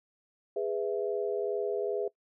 sine chord, E major, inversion first, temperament just, 412 / 494.4 / 659.3 Hz, G#4 / B4 / E5, -14 / +2 / 0 cents, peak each -31 / -34 / -36 dBFS, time 0.56-2.08 s, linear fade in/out 5 ms, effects noise-tail reverb RT60 0.1 s tail -22 dB re dry

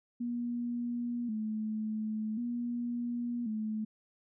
sine tone with vibrato, 227.8 Hz, A#3, 40 cents flat, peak -32 dBFS, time 0.2-3.85 s, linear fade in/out 10 ms, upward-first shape square, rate 0.46 Hz, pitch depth 88 cents each way, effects none

